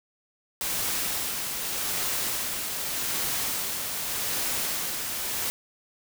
white noise with tremolo, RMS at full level -28 dBFS, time 0.61-5.5 s, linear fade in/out 0 ms, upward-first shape sine, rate 0.84 Hz, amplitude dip 35%, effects none

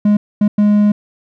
triangle tone bursts at uneven times, 207.7 Hz, G#3, in tune, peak -6 dBFS, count 3, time 0.05-0.17 / 0.41-0.48 / 0.58-0.92 s, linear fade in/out 5 ms, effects none

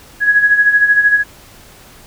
sine tone with tremolo, 1669 Hz, G#6, 8 cents sharp, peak -5 dBFS, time 0.2-1.24 s, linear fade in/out 50 ms, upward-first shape sine, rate 13 Hz, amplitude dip 65%, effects pink hiss -41 dBFS RMS until 2.06 s

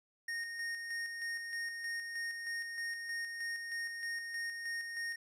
square tone with tremolo, 1851 Hz, A#6, 13 cents flat, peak -37 dBFS, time 0.28-5.16 s, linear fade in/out 5 ms, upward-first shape square, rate 3.2 Hz, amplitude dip 40%, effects low-pass 10000 Hz 12 dB/octave + 13-bit

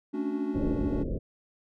triangle chord, D major seventh, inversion second, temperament equal with one note detuned, 220 / 277.2 / 290.8 / 370 Hz, A3 / C#4 / D4 / F#4, 0 / 0 / -17 / 0 cents, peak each -34 / -32 / -29 / -34 dBFS, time 0.13-1.04 s, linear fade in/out 20 ms
pink low-pass noise, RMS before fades -31 dBFS, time 0.54-1.19 s, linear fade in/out 20 ms, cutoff 600 Hz, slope 96 dB/octave
effects none

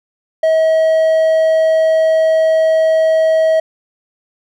triangle tone, 640 Hz, D#5, 49 cents sharp, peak -7 dBFS, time 0.43-3.6 s, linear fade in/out 5 ms, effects none

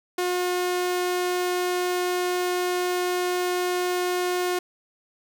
sawtooth tone, 359.6 Hz, F#4, 49 cents flat, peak -19 dBFS, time 0.18-4.59 s, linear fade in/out 5 ms, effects 9-bit

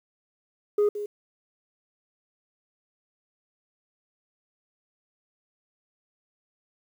sine tone with echo, 414.4 Hz, G#4, 4 cents flat, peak -16 dBFS, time 0.78-0.89 s, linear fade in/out 5 ms, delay 170 ms, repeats 1, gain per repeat -13 dB, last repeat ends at 1.06 s, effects tanh soft clip ceiling -17 dBFS + 9-bit

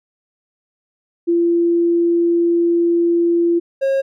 sine / triangle tone pair in turn, 341.3 / 541.8 Hz, F4 / C#5, -40 / -40 cents, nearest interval minor sixth, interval 800 cents, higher second, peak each -12 dBFS, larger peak neither, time 1.27-3.6 / 3.81-4.02 s, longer first, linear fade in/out 20 ms, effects none

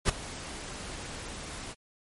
pink noise with ADSR envelope, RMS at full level -23 dBFS, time 0.05-1.75 s, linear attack 40 ms, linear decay 11 ms, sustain -17 dB, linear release 44 ms, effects MP3 48 kbps

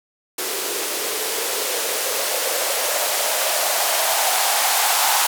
violet noise with band-pass filter sweep, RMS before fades -21 dBFS, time 0.38-5.27 s, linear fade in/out 5 ms, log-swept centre 370 to 850 Hz, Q 4.4, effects none

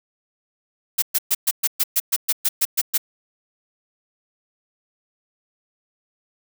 blue noise bursts, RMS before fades -18 dBFS, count 13, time 0.98-2.979 s, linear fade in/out 10 ms, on 43 ms, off 120 ms, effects none

